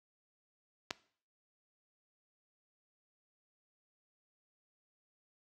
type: clicks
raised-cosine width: 0.2 ms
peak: -25 / -17 dBFS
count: 2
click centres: 0.906 / 0.909 s
effects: noise-tail reverb RT60 0.5 s tail -19 dB re dry + high-pass 80 Hz 12 dB/octave